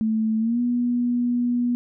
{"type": "tone with pitch glide", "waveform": "sine", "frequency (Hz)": [220, 242.7], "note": ["A3", "B3"], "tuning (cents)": [0, -30], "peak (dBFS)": -19, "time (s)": [0.01, 1.75], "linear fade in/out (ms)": 0, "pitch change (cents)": 170, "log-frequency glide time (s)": [0.39, 0.6], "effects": []}